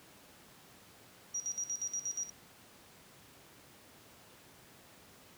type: tone with tremolo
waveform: sine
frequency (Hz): 5750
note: F8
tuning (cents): +50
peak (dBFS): -33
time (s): 1.34-2.3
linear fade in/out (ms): 10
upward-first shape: square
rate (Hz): 8.4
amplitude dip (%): 80
effects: pink hiss -58 dBFS RMS until 5.37 s + high-pass 100 Hz 12 dB/octave